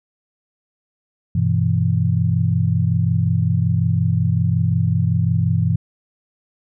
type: chord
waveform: sine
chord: E minor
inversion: first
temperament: equal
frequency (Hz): 98 / 123.47 / 164.81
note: G2 / B2 / E3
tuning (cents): 0 / 0 / 0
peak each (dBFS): -19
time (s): 1.35-5.76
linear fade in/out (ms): 5
effects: none